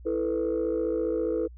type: chord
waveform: sine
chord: E suspended fourth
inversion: none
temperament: just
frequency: 329.6 / 439.5 / 494.4 Hz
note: E4 / A4 / B4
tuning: 0 / -2 / +2 cents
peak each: -28 dBFS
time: 0.05-1.48 s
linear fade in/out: 20 ms
effects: tanh soft clip ceiling -19 dBFS + added 60 Hz sine -43 dBFS peak until 1.57 s